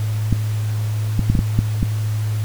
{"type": "clicks", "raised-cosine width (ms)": 5, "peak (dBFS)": -3, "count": 7, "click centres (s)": [0.327, 1.193, 1.3, 1.352, 1.391, 1.59, 1.829], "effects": ["added 107 Hz sine -18 dBFS peak until 2.44 s", "pink hiss -37 dBFS RMS until 2.44 s"]}